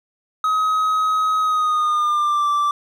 triangle tone with pitch glide, 1268 to 1169.5 Hz, D#6 to D6, +32 to -8 cents, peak -14 dBFS, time 0.44-2.71 s, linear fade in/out 2 ms, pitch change -140 cents, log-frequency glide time 1.4-2.49 s, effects none

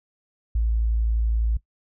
sine tone, 55.9 Hz, A1, 28 cents sharp, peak -19 dBFS, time 0.55-1.57 s, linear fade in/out 5 ms, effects noise-tail reverb RT60 0.1 s tail -18 dB re dry

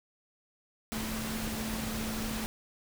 sine tone in noise, 220 Hz, A3, in tune, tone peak -36 dBFS, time 0.92-2.46 s, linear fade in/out 0 ms, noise pink, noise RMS -37 dBFS, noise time 0.92-2.46 s, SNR -2 dB, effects none

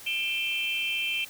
sine tone cluster, 2381 / 2656 / 3133 Hz, D7 / E7 / G7, +23 / +12 / -2 cents, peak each -31 / -31 / -31 dBFS, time 0.06-1.25 s, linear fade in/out 10 ms, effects white hiss -46 dBFS RMS until 1.29 s

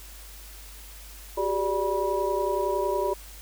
sine tone cluster, 373.8 / 404.6 / 586 / 971 Hz, F#4 / G#4 / D5 / B5, +18 / -45 / -4 / -30 cents, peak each -29 dBFS, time 1.37-3.14 s, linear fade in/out 10 ms, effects added 50 Hz sine -44 dBFS peak until 3.41 s + white hiss -47 dBFS RMS until 3.41 s

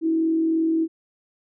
sine tone with frequency modulation, 324.5 Hz, E4, 27 cents flat, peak -18 dBFS, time 0.01-0.88 s, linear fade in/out 50 ms, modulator 43.1 Hz, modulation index 0.26, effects none

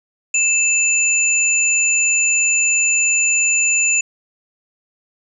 sine tone pair together, 2637 / 7040 Hz, E7 / A8, 0 / 0 cents, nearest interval octave + perfect fourth, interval 1700 cents, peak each -16 dBFS, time 0.34-4.01 s, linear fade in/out 5 ms, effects none

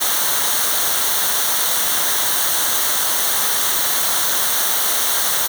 white noise with comb filter, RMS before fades -18 dBFS, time 0-5.48 s, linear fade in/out 20 ms, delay 0.4 ms, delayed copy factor -0.65, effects none

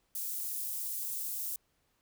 white high-pass noise, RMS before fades -37 dBFS, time 0.15-1.56 s, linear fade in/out 2 ms, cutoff 9800 Hz, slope 12 dB/octave, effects pink hiss -75 dBFS RMS until 2.01 s

